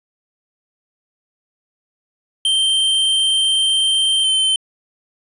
square tone pair in turn, 3136 / 3091 Hz, G7 / G7, 0 / -25 cents, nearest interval unison, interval 25 cents, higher first, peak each -14 dBFS, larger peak neither, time 2.45-4.24 / 4.24-4.56 s, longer first, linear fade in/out 2 ms, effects resampled to 24000 Hz

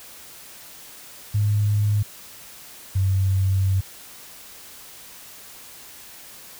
sine tone pair in turn, 104 / 95.87 Hz, G#2 / G2, +3 / -38 cents, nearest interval minor second, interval 141 cents, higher first, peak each -17 / -17 dBFS, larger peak neither, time 1.34-2.03 / 2.95-3.81 s, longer second, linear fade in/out 10 ms, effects white hiss -43 dBFS RMS until 6.59 s

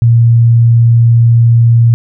sine tone, 116.8 Hz, A#2, 4 cents sharp, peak -3 dBFS, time 0.02-1.94 s, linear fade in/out 0 ms, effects none

